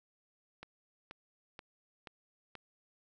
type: click train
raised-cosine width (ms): 0.3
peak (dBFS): -30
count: 5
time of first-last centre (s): 0.63-2.553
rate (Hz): 2.08
effects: none